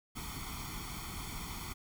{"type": "noise with comb filter", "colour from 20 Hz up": "pink", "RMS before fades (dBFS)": -42, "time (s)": [0.15, 1.74], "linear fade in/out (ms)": 20, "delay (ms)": 0.9, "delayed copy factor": 0.9, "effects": []}